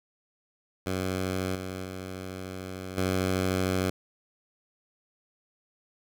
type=tone with level steps; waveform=10% pulse; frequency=93.3 Hz; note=F#2; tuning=15 cents sharp; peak=-20 / -26 / -28 / -17 dBFS; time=0.86-3.9 s; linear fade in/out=5 ms; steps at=1.55 / 1.84 / 2.97 s; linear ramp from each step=10 ms; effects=none